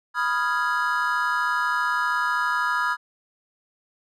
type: chord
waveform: triangle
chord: F half-diminished seventh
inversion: second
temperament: equal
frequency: 987.8 / 1244.5 / 1396.9 / 1661.2 Hz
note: Cb6 / Eb6 / F6 / Ab6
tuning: 0 / 0 / 0 / 0 cents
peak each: -25 dBFS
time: 0.14-2.97 s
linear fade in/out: 50 ms
effects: none